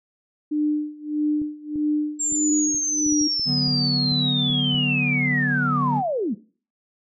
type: tone with tremolo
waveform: sine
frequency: 300 Hz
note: D4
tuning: 37 cents sharp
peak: -17 dBFS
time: 0.51-3.28 s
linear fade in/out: 10 ms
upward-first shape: sine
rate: 1.6 Hz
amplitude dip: 90%
type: clicks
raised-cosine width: 3 ms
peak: -26 dBFS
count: 12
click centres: 1.417 / 1.758 / 2.323 / 2.746 / 3.064 / 3.124 / 3.213 / 3.396 / 3.68 / 4.12 / 4.503 / 4.745 s
type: linear sweep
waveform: sine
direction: down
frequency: 7459 to 178.1 Hz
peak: -21 dBFS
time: 2.19-6.35 s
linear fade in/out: 20 ms
type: chord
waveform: triangle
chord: B minor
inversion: first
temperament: equal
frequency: 146.83 / 185 / 246.9 Hz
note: D3 / F#3 / B3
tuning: 0 / 0 / 0 cents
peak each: -22 / -27 / -23 dBFS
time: 3.45-6.03 s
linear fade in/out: 50 ms
effects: noise-tail reverb RT60 0.4 s tail -19 dB re dry